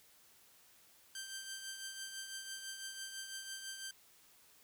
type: tone with tremolo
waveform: 10% pulse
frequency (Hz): 1568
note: G6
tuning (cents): 0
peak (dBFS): -33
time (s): 1.15-3.91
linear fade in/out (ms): 2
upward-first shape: triangle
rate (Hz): 6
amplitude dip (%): 55
effects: white hiss -65 dBFS RMS until 4.63 s